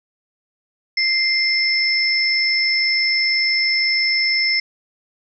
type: tone pair together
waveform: sine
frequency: 2093 / 5274 Hz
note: C7 / E8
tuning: 0 / 0 cents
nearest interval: octave + major third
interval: 1600 cents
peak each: -18 dBFS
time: 0.97-4.6 s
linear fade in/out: 5 ms
effects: none